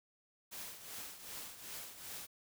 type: noise with tremolo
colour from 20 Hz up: white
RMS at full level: -45 dBFS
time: 0.51-2.27 s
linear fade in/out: 20 ms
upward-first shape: triangle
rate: 2.6 Hz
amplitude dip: 70%
effects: none